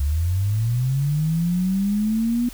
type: linear sweep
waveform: sine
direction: up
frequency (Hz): 67.8 to 244.8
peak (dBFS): -18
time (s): 0-2.49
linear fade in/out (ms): 5
effects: added 41 Hz sine -38 dBFS peak until 2.53 s + white hiss -43 dBFS RMS until 2.53 s